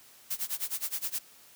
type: noise with tremolo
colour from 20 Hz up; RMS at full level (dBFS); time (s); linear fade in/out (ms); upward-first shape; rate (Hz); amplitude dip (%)
blue; -31; 0.3-1.19; 10; sine; 9.6; 95
effects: white hiss -56 dBFS RMS until 1.55 s + high-pass 60 Hz 12 dB/octave